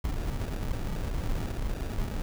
brown noise with sample-and-hold, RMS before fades -31 dBFS, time 0.04-2.22 s, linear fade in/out 2 ms, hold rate 1050 Hz, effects none

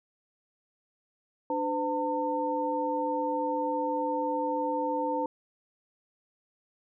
sine tone cluster, 296.1 / 509 / 903 Hz, D4 / C5 / A5, +14 / -48 / +45 cents, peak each -33 / -31 / -30 dBFS, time 1.5-5.26 s, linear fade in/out 2 ms, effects none

